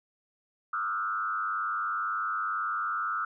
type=tone with frequency modulation; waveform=sine; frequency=1319 Hz; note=E6; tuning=1 cent sharp; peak=-28 dBFS; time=0.73-3.25 s; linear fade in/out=5 ms; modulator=101 Hz; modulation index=1.2; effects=none